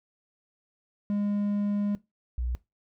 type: tone pair in turn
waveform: triangle / sine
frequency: 204.6 / 60.83 Hz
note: G#3 / B1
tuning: -26 / -26 cents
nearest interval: octave + major sixth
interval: 2100 cents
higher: first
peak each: -23 / -27 dBFS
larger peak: first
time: 1.1-1.95 / 2.38-2.55 s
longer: first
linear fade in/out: 0 ms
effects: noise-tail reverb RT60 0.2 s tail -19 dB re dry